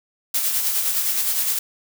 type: noise with tremolo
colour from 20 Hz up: blue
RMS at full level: -20 dBFS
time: 0.34-1.59 s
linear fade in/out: 5 ms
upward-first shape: sine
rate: 9.7 Hz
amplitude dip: 40%
effects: none